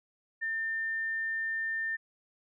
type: tone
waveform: sine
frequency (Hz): 1800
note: A6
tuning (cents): +39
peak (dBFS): -30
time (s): 0.41-1.97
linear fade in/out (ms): 20
effects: none